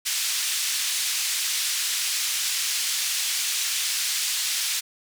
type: band-pass noise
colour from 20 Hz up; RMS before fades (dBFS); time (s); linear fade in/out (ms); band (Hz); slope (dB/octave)
white; -26; 0.05-4.81; 20; 2400 to 7800; 12
effects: none